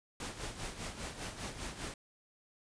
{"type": "noise with tremolo", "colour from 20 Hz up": "pink", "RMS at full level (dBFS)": -40, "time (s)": [0.2, 1.94], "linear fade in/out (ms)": 2, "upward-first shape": "sine", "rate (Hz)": 5, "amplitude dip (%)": 65, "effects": ["resampled to 22050 Hz"]}